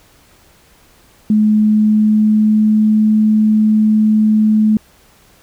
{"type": "tone with pitch glide", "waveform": "sine", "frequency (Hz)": [213.4, 215.3], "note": ["G#3", "A3"], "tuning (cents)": [47, -37], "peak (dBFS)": -8, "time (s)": [1.3, 4.77], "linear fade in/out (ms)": 2, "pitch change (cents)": 16, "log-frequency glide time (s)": [1.57, 3.12], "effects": ["pink hiss -49 dBFS RMS until 5.42 s"]}